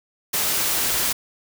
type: noise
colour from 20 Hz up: white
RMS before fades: -22 dBFS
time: 0.33-1.13 s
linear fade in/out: 10 ms
effects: none